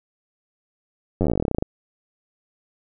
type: slowing click train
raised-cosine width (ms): 2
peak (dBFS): -8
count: 20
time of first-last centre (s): 1.21-1.624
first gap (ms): 10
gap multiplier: 1.08
effects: none